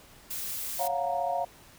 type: noise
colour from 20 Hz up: blue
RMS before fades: -35 dBFS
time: 0.3-0.88 s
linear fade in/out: 10 ms
type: chord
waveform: sine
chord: Gb major seventh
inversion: second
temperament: equal with one note detuned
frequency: 554.4 / 698.5 / 733.6 / 932.3 Hz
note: Db5 / F5 / Gb5 / Bb5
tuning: 0 / 0 / -15 / 0 cents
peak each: -34 / -29 / -34 / -35 dBFS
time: 0.79-1.45 s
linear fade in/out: 10 ms
effects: pink hiss -54 dBFS RMS until 1.78 s